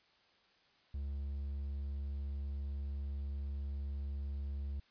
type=tone; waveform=triangle; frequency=70 Hz; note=C#2; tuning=18 cents sharp; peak=-35 dBFS; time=0.94-4.8 s; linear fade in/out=5 ms; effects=white hiss -69 dBFS RMS until 4.9 s + resampled to 11025 Hz